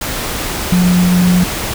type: tone in noise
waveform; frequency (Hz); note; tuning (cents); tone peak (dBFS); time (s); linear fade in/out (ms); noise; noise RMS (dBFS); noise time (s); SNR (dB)
sine; 179.2; F3; +45; -8; 0.72-1.44; 5; pink; -20; 0.01-1.74; +9
effects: none